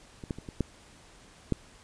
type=clicks; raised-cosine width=3 ms; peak=-27 / -18 / -28 / -26 / -13 / -12 dBFS; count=6; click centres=0.238 / 0.308 / 0.386 / 0.488 / 0.607 / 1.523 s; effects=pink hiss -55 dBFS RMS until 1.83 s + resampled to 22050 Hz